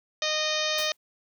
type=harmonic tone; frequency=616 Hz; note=D#5; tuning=17 cents flat; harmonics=1 / 2 / 3 / 4 / 5 / 6 / 7 / 8 / 9 / 10; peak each=-31 / -36 / -34 / -34 / -34 / -31 / -36 / -37 / -37 / -36 dBFS; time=0.22-0.92 s; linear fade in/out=2 ms
type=noise with exponential decay; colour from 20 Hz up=white; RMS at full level=-33 dBFS; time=0.78-0.97 s; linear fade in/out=5 ms; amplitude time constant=41 ms
effects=none